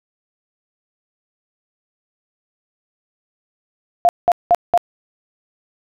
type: tone bursts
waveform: sine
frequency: 698.5 Hz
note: F5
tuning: in tune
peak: -8 dBFS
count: 4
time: 4.05-4.776 s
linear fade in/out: 0 ms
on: 39 ms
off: 190 ms
effects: none